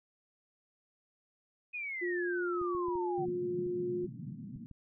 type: exponential sweep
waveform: sine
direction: down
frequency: 2521 to 740 Hz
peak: -36 dBFS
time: 1.73-3.26 s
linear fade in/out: 20 ms
type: tone with pitch glide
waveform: sine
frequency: 353.2 to 356.3 Hz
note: F4 to F4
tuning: +20 to +35 cents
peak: -32 dBFS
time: 2.01-4.07 s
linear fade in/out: 20 ms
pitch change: +15 cents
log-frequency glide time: 2.74-3.25 s
type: clicks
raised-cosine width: 5 ms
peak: -39 dBFS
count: 9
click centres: 2.615 / 2.75 / 2.884 / 2.955 / 3.283 / 3.666 / 4.042 / 4.561 / 4.713 s
type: band-pass noise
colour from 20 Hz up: white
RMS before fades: -44 dBFS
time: 3.18-4.66 s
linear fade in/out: 0 ms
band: 120 to 240 Hz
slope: 48 dB/octave
effects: none